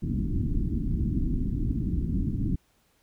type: low-pass noise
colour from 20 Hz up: pink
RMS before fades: -27 dBFS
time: 0.02-2.56 s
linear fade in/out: 10 ms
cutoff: 310 Hz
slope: 48 dB/octave
effects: pink hiss -67 dBFS RMS until 3.02 s